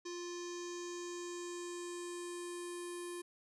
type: tone with low-pass filter sweep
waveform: square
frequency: 350 Hz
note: F4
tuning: 4 cents sharp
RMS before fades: -44 dBFS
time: 0.05-3.22 s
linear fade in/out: 10 ms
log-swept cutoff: 5800 to 10000 Hz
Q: 4.6
effects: none